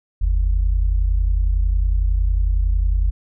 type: tone pair together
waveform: sine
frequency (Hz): 46.83 / 77.78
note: F#1 / D#2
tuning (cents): +22 / 0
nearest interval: major sixth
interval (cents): 878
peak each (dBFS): -15 / -23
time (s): 0.21-3.11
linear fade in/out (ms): 10
effects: none